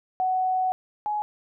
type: tone pair in turn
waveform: sine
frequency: 745 / 840.1 Hz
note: F#5 / G#5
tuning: +12 / +20 cents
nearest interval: major second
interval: 208 cents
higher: second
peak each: -21 / -24 dBFS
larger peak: first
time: 0.2-0.72 / 1.06-1.22 s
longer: first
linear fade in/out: 0 ms
effects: none